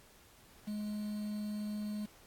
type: tone with quantisation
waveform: triangle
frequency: 210 Hz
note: G#3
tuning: 19 cents sharp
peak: -34 dBFS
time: 0.67-2.06 s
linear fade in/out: 10 ms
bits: 9
effects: pink hiss -61 dBFS RMS until 2.26 s + AAC 64 kbps